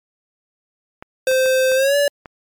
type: clicks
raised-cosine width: 0.5 ms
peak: -19 dBFS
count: 5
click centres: 1.025 / 1.314 / 1.46 / 1.718 / 2.258 s
type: tone with pitch glide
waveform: square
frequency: 520 to 573.7 Hz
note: C5 to D5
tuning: -11 to -41 cents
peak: -14 dBFS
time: 1.27-2.08 s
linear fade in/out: 2 ms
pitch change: +170 cents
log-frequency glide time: 1.75-1.96 s
effects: MP3 96 kbps